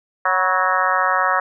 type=harmonic tone with a mistuned harmonic; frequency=184.8 Hz; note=F#3; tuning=2 cents flat; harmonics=3 / 4 / 5 / 6 / 7 / 8 / 9 / 10; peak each=-26 / -24 / -24 / -21 / -21 / -26 / -24 / -26 dBFS; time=0.25-1.4 s; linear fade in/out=5 ms; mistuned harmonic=5; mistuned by=+63 cents; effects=none